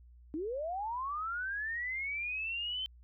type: linear sweep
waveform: sine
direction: up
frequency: 290 to 3100 Hz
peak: -34 dBFS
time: 0.34-2.86 s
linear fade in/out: 0 ms
effects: added 60 Hz sine -54 dBFS peak until 3.03 s

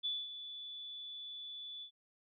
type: tone with ADSR envelope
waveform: sine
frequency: 3463 Hz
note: A7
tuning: 28 cents flat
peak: -33 dBFS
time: 0.03-1.91 s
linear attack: 24 ms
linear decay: 220 ms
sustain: -11 dB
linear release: 86 ms
effects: none

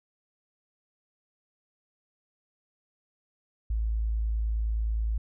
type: tone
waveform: sine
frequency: 54.8 Hz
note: A1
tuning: 6 cents flat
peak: -25 dBFS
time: 3.7-5.18 s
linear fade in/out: 5 ms
effects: none

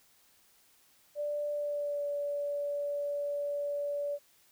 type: tone with pitch glide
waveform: sine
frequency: 587.3 to 576.2 Hz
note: D5 to D5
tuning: 0 to -33 cents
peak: -31 dBFS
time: 1.15-4.19 s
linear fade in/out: 50 ms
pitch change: -33 cents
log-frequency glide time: 1.51-2.06 s
effects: white hiss -65 dBFS RMS until 4.51 s

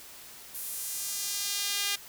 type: tone with high-pass filter sweep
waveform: sawtooth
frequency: 403.6 Hz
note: G#4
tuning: 49 cents flat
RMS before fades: -33 dBFS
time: 0.54-1.96 s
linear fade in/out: 10 ms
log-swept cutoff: 12000 to 2800 Hz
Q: 1
effects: white hiss -48 dBFS RMS until 2.08 s

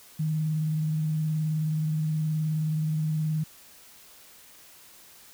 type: tone with vibrato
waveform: sine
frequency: 155.56 Hz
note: D#3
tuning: in tune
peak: -24 dBFS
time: 0.19-3.44 s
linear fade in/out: 10 ms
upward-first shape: sine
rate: 19 Hz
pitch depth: 28 cents each way
effects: white hiss -52 dBFS RMS until 5.33 s

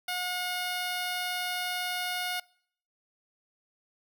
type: tone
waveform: 10% pulse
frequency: 722 Hz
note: F#5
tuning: 43 cents flat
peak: -22 dBFS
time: 0.08-2.4 s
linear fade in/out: 5 ms
effects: noise-tail reverb RT60 0.6 s tail -24 dB re dry

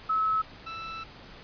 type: tone pair in turn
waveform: sine / sawtooth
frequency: 1295 / 1322.2 Hz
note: E6 / E6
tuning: -31 / +5 cents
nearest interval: unison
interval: 36 cents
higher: second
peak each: -23 / -32 dBFS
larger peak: first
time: 0.09-0.42 / 0.66-1.04 s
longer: second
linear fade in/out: 10 ms
effects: pink hiss -48 dBFS RMS until 1.43 s + resampled to 11025 Hz

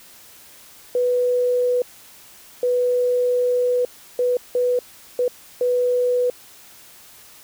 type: tone bursts at uneven times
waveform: sine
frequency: 493.9 Hz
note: B4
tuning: in tune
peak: -16 dBFS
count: 6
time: 0.95-1.82 / 2.63-3.85 / 4.19-4.37 / 4.55-4.79 / 5.19-5.28 / 5.61-6.3 s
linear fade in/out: 2 ms
effects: white hiss -46 dBFS RMS until 7.43 s

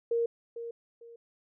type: tone with echo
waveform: sine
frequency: 466.2 Hz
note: A#4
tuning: in tune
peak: -25 dBFS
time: 0.11-0.26 s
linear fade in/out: 5 ms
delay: 450 ms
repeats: 2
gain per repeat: -11 dB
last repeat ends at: 1.16 s
effects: none

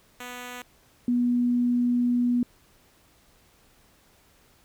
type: tone pair in turn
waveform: 5% pulse / sine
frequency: 246.9 / 243.4 Hz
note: B3 / B3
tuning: 0 / -25 cents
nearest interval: unison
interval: 25 cents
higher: first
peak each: -25 / -20 dBFS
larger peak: second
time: 0.2-0.62 / 1.08-2.43 s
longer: second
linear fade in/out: 2 ms
effects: pink hiss -60 dBFS RMS until 4.64 s

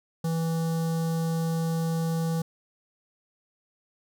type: tone with notch filter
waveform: square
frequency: 164.1 Hz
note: E3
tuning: 8 cents flat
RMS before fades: -27 dBFS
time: 0.24-2.42 s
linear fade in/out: 5 ms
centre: 2300 Hz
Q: 0.63
effects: none

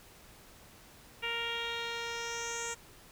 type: tone with low-pass filter sweep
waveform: 10% pulse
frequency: 466.2 Hz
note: A#4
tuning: in tune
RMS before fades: -37 dBFS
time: 1.22-2.75 s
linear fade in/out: 20 ms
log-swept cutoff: 2700 to 7500 Hz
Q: 4
effects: pink hiss -56 dBFS RMS until 3.11 s

